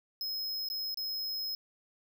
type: tone with dropouts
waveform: square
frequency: 5130 Hz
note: E8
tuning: 48 cents flat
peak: -34 dBFS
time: 0.21-1.55 s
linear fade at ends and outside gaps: 1 ms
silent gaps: 0.687-0.7 / 0.944-0.973 s
effects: none